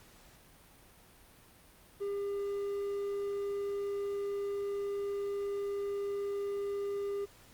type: tone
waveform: triangle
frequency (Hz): 401.9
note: G4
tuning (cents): +43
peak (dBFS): -31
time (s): 2-7.26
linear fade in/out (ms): 20
effects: pink hiss -59 dBFS RMS until 7.53 s + Opus 48 kbps